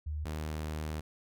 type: tone pair in turn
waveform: sine / sawtooth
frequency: 75.8 / 77.26 Hz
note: D#2 / D#2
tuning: -45 / -12 cents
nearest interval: unison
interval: 33 cents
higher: second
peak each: -33 / -31 dBFS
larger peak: second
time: 0.06-0.25 / 0.25-1.01 s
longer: second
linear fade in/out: 10 ms
effects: none